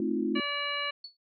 sine chord, F dominant seventh, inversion first, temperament just, 218.3 / 261.9 / 314.3 / 349.2 Hz, A3 / C4 / Eb4 / F4, -13 / +2 / +18 / 0 cents, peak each -32 dBFS, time 0-0.4 s, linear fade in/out 2 ms
harmonic tone, 576 Hz, D5, 34 cents flat, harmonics 1 / 2 / 3 / 4 / 5 / 7, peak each -40 / -36 / -38 / -35 / -35 / -40 dBFS, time 0.35-0.91 s, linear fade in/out 10 ms
sine tone with exponential decay, 4429 Hz, C#8, 2 cents flat, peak -37 dBFS, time 1.04-1.17 s, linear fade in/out 5 ms, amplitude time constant 27 ms
effects none

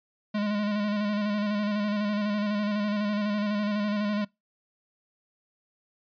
square tone with vibrato, 207.7 Hz, G#3, in tune, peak -26 dBFS, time 0.34-4.25 s, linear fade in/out 10 ms, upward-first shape square, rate 12 Hz, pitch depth 30 cents each way, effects noise-tail reverb RT60 0.2 s tail -24 dB re dry + resampled to 11025 Hz

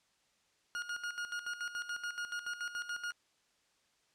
40% pulse tone with tremolo, 1430 Hz, F6, 41 cents sharp, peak -35 dBFS, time 0.75-3.12 s, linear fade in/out 0 ms, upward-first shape square, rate 7 Hz, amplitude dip 70%, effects white hiss -73 dBFS RMS until 4.14 s + low-pass 7000 Hz 12 dB/octave

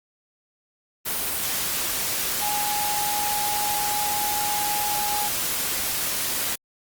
sine tone in noise, 830.6 Hz, G#5, in tune, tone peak -26 dBFS, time 2.41-5.29 s, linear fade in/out 20 ms, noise white, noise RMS -26 dBFS, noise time 1.05-6.56 s, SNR -3 dB, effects Opus 32 kbps

